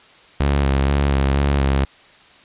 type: tone with vibrato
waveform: sawtooth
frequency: 69.3 Hz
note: C#2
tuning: in tune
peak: -11 dBFS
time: 0.4-1.85 s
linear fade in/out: 5 ms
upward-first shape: square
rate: 2.1 Hz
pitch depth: 30 cents each way
effects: white hiss -48 dBFS RMS until 2.44 s + resampled to 8000 Hz